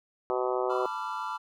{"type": "harmonic tone", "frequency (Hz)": 126.1, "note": "B2", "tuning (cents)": 36, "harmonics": [3, 4, 5, 6, 7, 8, 9, 10], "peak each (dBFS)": [-30, -32, -34, -36, -37, -38, -39, -40], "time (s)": [0.3, 0.86], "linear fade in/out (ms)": 0}
{"type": "chord", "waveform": "triangle", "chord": "B half-diminished seventh", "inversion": "third", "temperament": "equal with one note detuned", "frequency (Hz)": [880, 987.8, 1174.7, 1373.7], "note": ["A5", "B5", "D6", "F6"], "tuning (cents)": [0, 0, 0, -29], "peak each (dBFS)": [-36, -34, -36, -36], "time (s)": [0.69, 1.38], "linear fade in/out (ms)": 20}
{"effects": []}